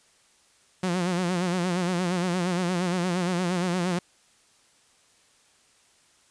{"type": "tone with vibrato", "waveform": "sawtooth", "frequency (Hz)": 178.7, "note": "F3", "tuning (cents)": 40, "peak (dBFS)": -20, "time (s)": [0.83, 3.99], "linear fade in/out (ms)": 5, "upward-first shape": "sine", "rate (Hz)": 8.6, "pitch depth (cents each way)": 79, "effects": ["white hiss -61 dBFS RMS until 6.3 s", "resampled to 22050 Hz"]}